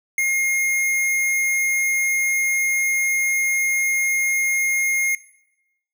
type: tone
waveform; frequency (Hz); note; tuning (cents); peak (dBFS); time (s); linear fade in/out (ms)
square; 2138; C7; +37; -18; 0.18-5.15; 2
effects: noise-tail reverb RT60 0.9 s tail -19 dB re dry